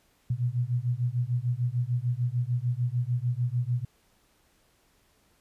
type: beating tone pair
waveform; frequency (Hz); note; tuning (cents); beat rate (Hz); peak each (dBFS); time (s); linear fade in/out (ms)
sine; 119.1 / 125.8; A#2 / B2; +38 / +32; 6.7; -28; 0.3-3.85; 5
effects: pink hiss -66 dBFS RMS until 5.4 s + resampled to 32000 Hz